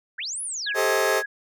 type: linear two-way sweep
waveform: sine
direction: up then down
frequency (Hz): 1355 to 10548 to 2098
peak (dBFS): -28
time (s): 0.18-0.73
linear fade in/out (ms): 10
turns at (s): 0.42
type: tone with tremolo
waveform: sine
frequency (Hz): 1661.2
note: G#6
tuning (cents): 0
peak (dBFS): -25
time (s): 0.66-1.26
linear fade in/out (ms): 10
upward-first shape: sine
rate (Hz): 5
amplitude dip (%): 30
type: chord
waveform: sawtooth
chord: A half-diminished seventh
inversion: third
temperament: just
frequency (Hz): 396 / 440 / 528 / 633.6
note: G4 / A4 / C5 / Eb5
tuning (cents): +18 / 0 / +16 / +31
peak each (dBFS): -22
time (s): 0.74-1.23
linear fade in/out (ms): 50
effects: none